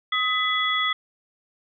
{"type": "tone cluster", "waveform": "sine", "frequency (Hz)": [1265, 2001, 3375], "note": ["D#6", "B6", "G#7"], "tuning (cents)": [28, 22, 27], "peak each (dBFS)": -25, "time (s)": [0.12, 0.93], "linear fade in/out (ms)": 5, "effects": []}